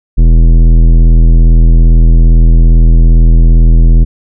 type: tone with tanh clipping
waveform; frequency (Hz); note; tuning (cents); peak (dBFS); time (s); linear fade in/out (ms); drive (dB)
sine; 41.2; E1; 0; -3; 0.17-4.05; 20; 14
effects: none